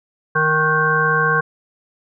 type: harmonic tone with a mistuned harmonic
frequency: 155.56 Hz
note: D#3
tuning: in tune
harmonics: 1 / 3 / 5 / 7 / 9 / 10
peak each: -23 / -22 / -29 / -19 / -25 / -17 dBFS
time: 0.35-1.41 s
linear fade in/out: 10 ms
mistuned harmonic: 9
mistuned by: +49 cents
effects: none